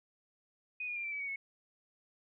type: tone with pitch steps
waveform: sine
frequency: 2489 / 2438 / 2388 / 2338 / 2290 / 2243 / 2197 Hz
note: D#7 / D#7 / D7 / D7 / D7 / C#7 / C#7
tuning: 0 / -36 / +28 / -8 / -44 / +20 / -16 cents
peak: -36 dBFS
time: 0.8-1.36 s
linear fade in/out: 5 ms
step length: 80 ms
effects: none